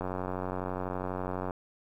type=click train; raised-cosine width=1 ms; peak=-20 dBFS; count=139; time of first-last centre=0.01-1.508 s; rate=92.1 Hz; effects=10-bit